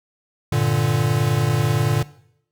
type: chord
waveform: square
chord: G minor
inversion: none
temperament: equal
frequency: 98 / 116.54 / 146.83 Hz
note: G2 / Bb2 / D3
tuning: 0 / 0 / 0 cents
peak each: -27 / -21 / -21 dBFS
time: 0.52-2.03 s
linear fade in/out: 5 ms
effects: noise-tail reverb RT60 0.7 s tail -19 dB re dry

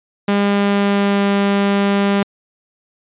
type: tone with pitch glide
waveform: sawtooth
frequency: 201.9 to 200 Hz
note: G#3 to G3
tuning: -49 to +35 cents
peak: -9 dBFS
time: 0.28-2.23 s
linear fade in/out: 5 ms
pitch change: -16 cents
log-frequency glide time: 0.4-1.33 s
effects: resampled to 8000 Hz

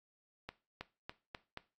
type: accelerating click train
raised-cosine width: 0.3 ms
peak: -26 dBFS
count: 5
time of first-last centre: 0.49-1.574 s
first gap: 320 ms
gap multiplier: 0.89
effects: noise-tail reverb RT60 0.3 s tail -17 dB re dry + AAC 48 kbps

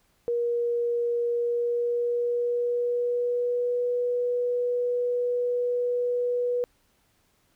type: tone with pitch glide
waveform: sine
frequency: 475.1 to 488.5 Hz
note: A#4 to B4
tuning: +33 to -19 cents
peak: -23 dBFS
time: 0.28-6.64 s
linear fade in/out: 0 ms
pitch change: +48 cents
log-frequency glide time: 1.28-3.85 s
effects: pink hiss -67 dBFS RMS until 7.55 s

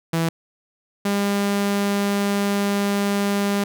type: tone pair in turn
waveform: sawtooth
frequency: 164.8 / 201.3 Hz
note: E3 / G3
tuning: 0 / +46 cents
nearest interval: minor third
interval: 346 cents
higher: second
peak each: -15 dBFS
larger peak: neither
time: 0.13-0.29 / 1.05-3.64 s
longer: second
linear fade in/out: 5 ms
effects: none

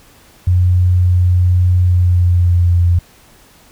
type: tone with pitch glide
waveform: sine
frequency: 89.9 to 87.09 Hz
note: F#2 to F2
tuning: -49 to -4 cents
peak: -8 dBFS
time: 0.47-2.99 s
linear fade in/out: 5 ms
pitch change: -55 cents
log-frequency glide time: 1.79-2.79 s
effects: pink hiss -46 dBFS RMS until 3.71 s

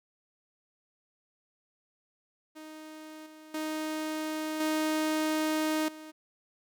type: tone with level steps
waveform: sawtooth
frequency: 311.1 Hz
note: D#4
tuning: in tune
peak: -40 / -45 / -28 / -23 / -40 dBFS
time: 2.55-6.12 s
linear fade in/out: 20 ms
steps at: 3.26 / 3.54 / 4.6 / 5.88 s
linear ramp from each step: 5 ms
effects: none

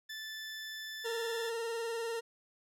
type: tone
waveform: 20% pulse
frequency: 1754 Hz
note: A6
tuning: 6 cents flat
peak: -36 dBFS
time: 0.09-1.5 s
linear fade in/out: 10 ms
type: tone with vibrato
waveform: 40% pulse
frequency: 460.1 Hz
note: A#4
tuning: 23 cents flat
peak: -34 dBFS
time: 1.04-2.21 s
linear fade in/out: 20 ms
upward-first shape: sine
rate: 20 Hz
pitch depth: 40 cents each way
effects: low-pass 12000 Hz 12 dB/octave

